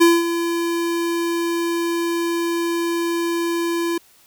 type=tone with ADSR envelope; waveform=square; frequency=338.9 Hz; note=E4; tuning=48 cents sharp; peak=-9 dBFS; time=0-3.98 s; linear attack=18 ms; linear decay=210 ms; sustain=-11 dB; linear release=5 ms; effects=white hiss -53 dBFS RMS until 4.26 s